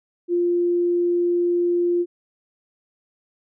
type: tone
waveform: sine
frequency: 349.2 Hz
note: F4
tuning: in tune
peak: -17 dBFS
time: 0.28-2.06 s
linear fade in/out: 50 ms
effects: none